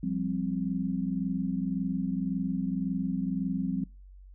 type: chord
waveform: sine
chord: F suspended second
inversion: none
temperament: just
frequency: 174.61 / 196.44 / 261.9 Hz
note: F3 / G3 / C4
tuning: 0 / +4 / +2 cents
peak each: -32 dBFS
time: 0.03-3.84 s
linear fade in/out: 5 ms
effects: noise-tail reverb RT60 0.3 s tail -25 dB re dry + added 47 Hz sine -47 dBFS peak until 4.34 s